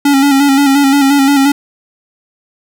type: tone with vibrato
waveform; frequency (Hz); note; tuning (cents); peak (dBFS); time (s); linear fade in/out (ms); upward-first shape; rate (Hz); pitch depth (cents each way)
square; 278; C#4; +5; -7; 0.05-1.52; 5; square; 5.7; 40
effects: none